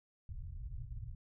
pink low-pass noise, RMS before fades -44 dBFS, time 0.29-1.15 s, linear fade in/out 5 ms, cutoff 140 Hz, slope 96 dB/octave, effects none

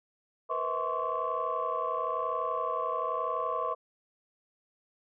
sine tone cluster, 476.4 / 508 / 646 / 1053 / 1134 Hz, A#4 / B4 / E5 / C6 / C#6, +38 / +49 / -35 / +11 / +39 cents, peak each -38 / -37 / -35 / -33 / -33 dBFS, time 0.49-3.75 s, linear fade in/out 20 ms, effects tanh soft clip ceiling -20 dBFS

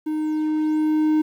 triangle tone with level ramp, 308.7 Hz, D#4, 14 cents flat, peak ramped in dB -20 to -13 dBFS, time 0.06-1.22 s, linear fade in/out 10 ms, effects 9-bit

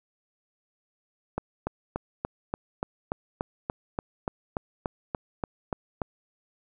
click train, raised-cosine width 1 ms, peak -14 dBFS, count 17, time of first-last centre 1.38-6.018 s, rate 3.45 Hz, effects none

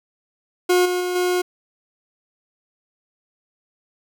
40% pulse tone with level steps, 360 Hz, F#4, 47 cents flat, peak -13 / -19 / -21 / -17 dBFS, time 0.69-1.42 s, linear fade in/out 10 ms, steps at 0.85 / 1 / 1.15 s, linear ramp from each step 10 ms, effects none

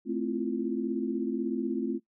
sine chord, F major seventh, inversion first, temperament equal with one note detuned, 220 / 261.6 / 329.6 / 345.8 Hz, A3 / C4 / E4 / F4, 0 / 0 / 0 / -17 cents, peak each -33 / -32 / -37 / -33 dBFS, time 0.05-2 s, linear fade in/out 50 ms, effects noise-tail reverb RT60 0.1 s tail -19 dB re dry

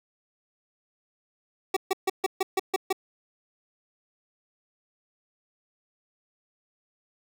25% pulse tone bursts, 381.3 Hz, G4, 48 cents flat, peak -18 dBFS, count 8, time 1.74-2.928 s, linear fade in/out 5 ms, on 26 ms, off 140 ms, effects none

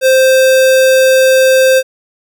square tone, 523.3 Hz, C5, in tune, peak -6 dBFS, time 0.01-1.83 s, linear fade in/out 50 ms, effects none

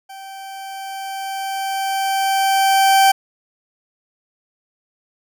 40% pulse tone with level ramp, 777 Hz, G5, 16 cents flat, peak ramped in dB -33 to -8 dBFS, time 0.09-3.12 s, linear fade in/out 10 ms, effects none

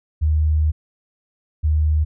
sine tone pair in turn, 77.1 / 76.8 Hz, D#2 / D#2, -15 / -22 cents, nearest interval unison, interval 7 cents, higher first, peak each -14 dBFS, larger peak neither, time 0.21-0.72 / 1.63-2.05 s, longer first, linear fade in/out 20 ms, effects none

